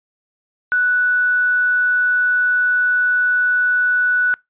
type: tone with quantisation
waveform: sine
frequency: 1480 Hz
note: F#6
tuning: in tune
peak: -13 dBFS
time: 0.72-4.34 s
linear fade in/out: 0 ms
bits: 6
effects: noise-tail reverb RT60 0.2 s tail -26 dB re dry + resampled to 8000 Hz